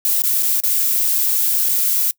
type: noise with dropouts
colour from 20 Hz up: violet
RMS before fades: -17 dBFS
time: 0.05-2.11 s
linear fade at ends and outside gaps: 0 ms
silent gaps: 0.22-0.237 / 0.425-0.431 / 0.602-0.636 / 1.688-1.692 s
effects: noise-tail reverb RT60 0.1 s tail -25 dB re dry